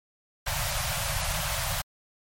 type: band-stop noise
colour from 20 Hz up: pink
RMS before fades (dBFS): -29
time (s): 0.46-1.82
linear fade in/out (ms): 10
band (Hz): 170 to 550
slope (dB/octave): 96
effects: MP3 64 kbps